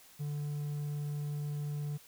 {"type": "tone", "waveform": "triangle", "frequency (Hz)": 146.83, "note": "D3", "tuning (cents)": 0, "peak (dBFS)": -32, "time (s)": [0.19, 1.98], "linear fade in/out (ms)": 20, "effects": ["white hiss -58 dBFS RMS until 2.07 s"]}